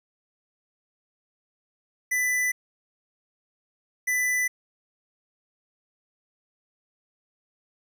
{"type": "tone pair in turn", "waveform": "square", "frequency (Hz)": [1993, 1993], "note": ["B6", "B6"], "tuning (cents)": [15, 15], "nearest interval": "unison", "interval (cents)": 0, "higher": "neither", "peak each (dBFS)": -23, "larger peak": "neither", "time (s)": [[2.11, 2.52], [4.07, 4.48]], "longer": "neither", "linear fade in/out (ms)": 10, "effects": []}